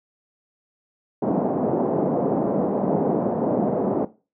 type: band-pass noise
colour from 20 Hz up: pink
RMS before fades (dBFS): -22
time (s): 1.22-4.05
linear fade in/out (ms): 5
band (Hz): 180 to 720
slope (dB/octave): 24
effects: noise-tail reverb RT60 0.3 s tail -17 dB re dry